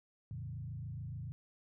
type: tone with frequency modulation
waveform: sine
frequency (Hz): 119.5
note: A#2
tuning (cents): +43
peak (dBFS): -40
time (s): 0.31-1.32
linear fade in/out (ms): 0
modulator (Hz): 27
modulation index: 1.3
effects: none